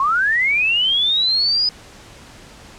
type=linear sweep; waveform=sine; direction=up; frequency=1046.5 to 5020 Hz; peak=-14 dBFS; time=0-1.69 s; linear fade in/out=2 ms; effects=pink hiss -42 dBFS RMS until 2.78 s + low-pass 8000 Hz 12 dB/octave